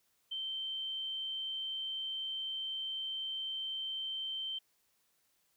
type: tone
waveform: sine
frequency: 3114 Hz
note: G7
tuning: 12 cents flat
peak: -36 dBFS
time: 0.31-4.59 s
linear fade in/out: 10 ms
effects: white hiss -75 dBFS RMS until 5.56 s